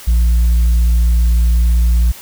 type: tone with tanh clipping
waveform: sine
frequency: 58.27 Hz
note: A#1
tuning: in tune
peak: -9 dBFS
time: 0.07-2.12 s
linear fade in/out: 10 ms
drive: 2 dB
effects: white hiss -35 dBFS RMS until 2.21 s